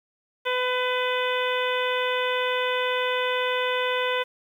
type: harmonic tone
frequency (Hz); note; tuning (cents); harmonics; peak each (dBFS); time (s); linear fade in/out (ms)
502; B4; +28; 1 / 2 / 3 / 4 / 5 / 6 / 7; -26 / -29 / -31 / -32 / -33 / -34 / -34; 0.45-4.24; 20
effects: 9-bit